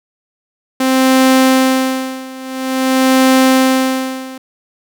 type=tone with tremolo; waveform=sawtooth; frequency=261.6 Hz; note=C4; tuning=in tune; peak=-3 dBFS; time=0.8-4.38 s; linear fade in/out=5 ms; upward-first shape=sine; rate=0.49 Hz; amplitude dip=90%; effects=none